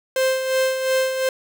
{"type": "tone with tremolo", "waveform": "45% pulse", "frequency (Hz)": 523.3, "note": "C5", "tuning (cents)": 0, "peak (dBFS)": -16, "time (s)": [0.16, 1.29], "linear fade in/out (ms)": 2, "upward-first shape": "sine", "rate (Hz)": 2.8, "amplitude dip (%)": 55, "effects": []}